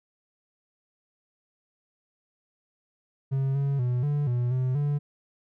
triangle tone with pitch steps, 135 / 139.4 / 123.5 / 145.8 / 122 / 128.2 / 145.2 Hz, C#3 / C#3 / B2 / D3 / B2 / C3 / D3, -45 / +10 / 0 / -12 / -21 / -35 / -19 cents, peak -21 dBFS, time 3.31-4.99 s, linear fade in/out 20 ms, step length 240 ms, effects none

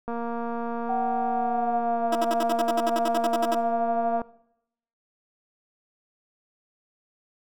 click train, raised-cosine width 1 ms, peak -19 dBFS, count 969, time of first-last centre 0.08-4.217 s, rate 234 Hz
sine tone with pitch glide, 752 to 689.6 Hz, F#5 to F5, +28 to -22 cents, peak -24 dBFS, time 0.89-4.2 s, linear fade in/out 5 ms, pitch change -150 cents, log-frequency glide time 1.27-2.07 s
15% pulse tone bursts, 324 Hz, E4, 30 cents flat, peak -19 dBFS, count 16, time 2.12-3.549 s, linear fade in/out 5 ms, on 34 ms, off 59 ms
effects noise-tail reverb RT60 0.8 s tail -20 dB re dry

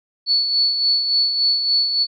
sine tone with tremolo, 4435 Hz, C#8, in tune, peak -13 dBFS, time 0.26-2.07 s, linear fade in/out 50 ms, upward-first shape sine, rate 3.5 Hz, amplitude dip 50%, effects none

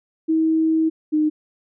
sine tone pair in turn, 320 / 306.3 Hz, D#4 / D#4, +49 / -27 cents, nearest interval minor second, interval 76 cents, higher first, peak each -15 dBFS, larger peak neither, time 0.28-0.9 / 1.12-1.3 s, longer first, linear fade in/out 20 ms, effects none

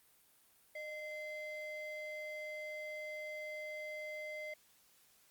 triangle ring-modulated tone, 1341 Hz, E6, 29 cents sharp, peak -37 dBFS, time 0.75-4.54 s, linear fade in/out 5 ms, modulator 730 Hz, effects white hiss -68 dBFS RMS until 5.3 s + Opus 32 kbps

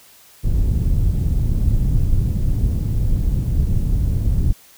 pink low-pass noise, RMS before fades -17 dBFS, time 0.43-4.53 s, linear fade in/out 20 ms, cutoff 120 Hz, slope 12 dB/octave, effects white hiss -48 dBFS RMS until 4.77 s

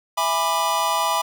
square chord, E dominant seventh, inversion none, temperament just, 659.3 / 824.1 / 988.9 / 1186.7 Hz, E5 / G#5 / B5 / D6, 0 / -14 / +2 / +18 cents, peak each -28 / -27 / -23 / -26 dBFS, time 0.17-1.22 s, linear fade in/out 10 ms, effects none

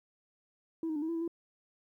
sine tone with pitch steps, 326.7 / 312.8 / 292.7 / 320.1 / 334.6 / 328.6 / 336.3 Hz, E4 / D#4 / D4 / D#4 / E4 / E4 / E4, -15 / +9 / -6 / +49 / +26 / -5 / +35 cents, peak -30 dBFS, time 0.83-1.278 s, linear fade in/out 2 ms, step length 64 ms, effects tanh soft clip ceiling -29 dBFS + 12-bit

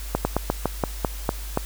slowing click train, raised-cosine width 1 ms, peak -6 dBFS, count 9, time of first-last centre 0.15-1.574 s, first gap 100 ms, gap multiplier 1.16, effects added 50 Hz sine -31 dBFS peak until 1.65 s + white hiss -40 dBFS RMS until 1.65 s

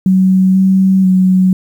sine tone with pitch steps, 188 / 190.3 / 186.1 Hz, F#3 / F#3 / F#3, +28 / +49 / +10 cents, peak -6 dBFS, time 0.06-1.53 s, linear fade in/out 2 ms, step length 490 ms, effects 7-bit

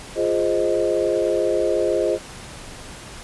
sine chord, F minor seventh, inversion none, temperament equal, 349.2 / 415.3 / 523.3 / 622.3 Hz, F4 / Ab4 / C5 / Eb5, 0 / 0 / 0 / 0 cents, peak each -23 dBFS, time 0.15-2.19 s, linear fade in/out 50 ms, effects pink hiss -38 dBFS RMS until 3.23 s + resampled to 24000 Hz

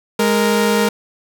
sawtooth tone pair together, 207.7 / 465.9 Hz, G#3 / A#4, 0 / -1 cents, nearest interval octave + major second, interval 1399 cents, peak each -12 dBFS, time 0.19-0.89 s, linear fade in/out 5 ms, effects none

